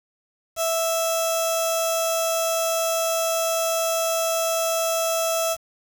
15% pulse tone with notch filter, 659 Hz, E5, 1 cent flat, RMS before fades -23 dBFS, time 0.56-5.57 s, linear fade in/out 50 ms, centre 1900 Hz, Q 0.62, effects 7-bit

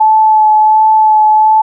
sine tone with vibrato, 865 Hz, A5, 30 cents flat, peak -4 dBFS, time 0-1.62 s, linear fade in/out 10 ms, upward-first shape sine, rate 1.4 Hz, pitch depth 14 cents each way, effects none

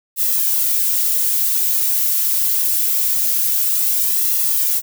violet noise with flanger, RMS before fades -17 dBFS, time 0.16-4.82 s, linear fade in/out 50 ms, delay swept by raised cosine 1.3 to 4.8 ms, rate 0.24 Hz, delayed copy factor -0.55, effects none

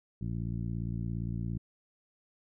harmonic tone, 57.4 Hz, A#1, 26 cents flat, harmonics 1 / 2 / 3 / 4 / 5 / 6, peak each -39 / -35 / -37 / -45 / -47 / -52 dBFS, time 0.21-1.58 s, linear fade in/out 5 ms, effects none

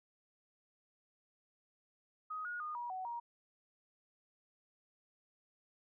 sine tone with pitch steps, 1255 / 1443 / 1225 / 959 / 748 / 945 Hz, D#6 / F#6 / D#6 / A#5 / F#5 / A#5, +15 / -44 / -27 / +49 / +19 / +23 cents, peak -39 dBFS, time 2.3-3.2 s, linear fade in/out 10 ms, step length 150 ms, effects none

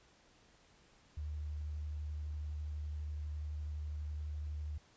sine tone with vibrato, 75.2 Hz, D2, 42 cents sharp, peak -38 dBFS, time 1.17-4.78 s, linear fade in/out 5 ms, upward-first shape triangle, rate 12 Hz, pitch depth 20 cents each way, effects pink hiss -66 dBFS RMS until 4.96 s + resampled to 16000 Hz

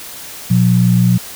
sine tone pair together, 120.83 / 180 Hz, B2 / F#3, -37 / -47 cents, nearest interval perfect fifth, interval 690 cents, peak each -11 dBFS, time 0.5-1.18 s, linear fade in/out 10 ms, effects white hiss -31 dBFS RMS until 1.35 s

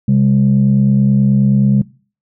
sine tone pair together, 132.7 / 202.1 Hz, C3 / G#3, +25 / -47 cents, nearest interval perfect fifth, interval 728 cents, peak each -10 dBFS, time 0.08-1.82 s, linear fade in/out 5 ms, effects noise-tail reverb RT60 0.4 s tail -22 dB re dry + tanh soft clip ceiling -3 dBFS

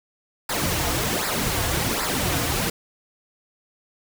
pink noise with flanger, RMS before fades -24 dBFS, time 0.49-2.7 s, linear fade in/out 5 ms, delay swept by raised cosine 0.32 to 5.22 ms, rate 1.3 Hz, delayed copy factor -0.7, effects none

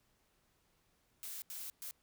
blue noise bursts at uneven times, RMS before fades -45 dBFS, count 3, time 1.23-1.42 / 1.5-1.7 / 1.82-1.91 s, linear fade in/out 0 ms, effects pink hiss -75 dBFS RMS until 2.02 s

